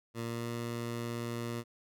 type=tone with pitch glide; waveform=15% pulse; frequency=116.2 to 117.89 Hz; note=A#2 to A#2; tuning=-5 to +20 cents; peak=-29 dBFS; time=0.14-1.64 s; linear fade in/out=50 ms; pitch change=+25 cents; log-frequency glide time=0.24-0.47 s; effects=none